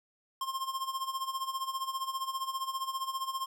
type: tone with tremolo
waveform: square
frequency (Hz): 1062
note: C6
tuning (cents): +25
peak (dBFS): -31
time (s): 0.41-3.46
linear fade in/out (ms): 2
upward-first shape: sine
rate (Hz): 15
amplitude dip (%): 75
effects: none